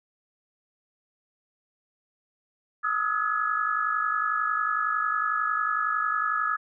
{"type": "tone cluster", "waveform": "sine", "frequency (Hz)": [1249, 1300, 1423, 1690], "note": ["D#6", "E6", "F6", "G#6"], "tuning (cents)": [6, -24, 32, 30], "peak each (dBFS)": [-28, -28, -35, -29], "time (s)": [2.83, 6.57], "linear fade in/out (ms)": 20, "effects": []}